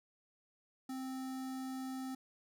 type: tone with notch filter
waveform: square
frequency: 261.6 Hz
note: C4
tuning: in tune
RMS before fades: -42 dBFS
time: 0.89-2.15 s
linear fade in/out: 5 ms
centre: 2600 Hz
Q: 1.4
effects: none